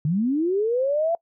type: linear sweep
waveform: sine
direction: up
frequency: 140 to 687 Hz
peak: -19 dBFS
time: 0.05-1.15 s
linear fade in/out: 2 ms
effects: noise-tail reverb RT60 0.1 s tail -23 dB re dry